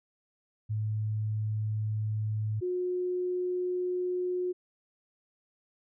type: tone pair in turn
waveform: sine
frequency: 107.5 / 361.6 Hz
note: A2 / F#4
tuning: -40 / -40 cents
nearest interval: octave + major sixth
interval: 2100 cents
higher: second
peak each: -28 dBFS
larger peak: neither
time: 0.69-2.61 / 2.61-4.53 s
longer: neither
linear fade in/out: 20 ms
effects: none